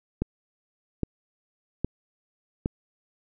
click train, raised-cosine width 3 ms, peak -12 dBFS, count 4, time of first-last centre 0.22-2.659 s, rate 1.23 Hz, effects none

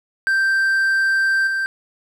triangle tone with level steps, 1568 Hz, G6, in tune, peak -13 / -17 dBFS, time 0.27-1.66 s, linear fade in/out 0 ms, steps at 1.47 s, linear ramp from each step 2 ms, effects none

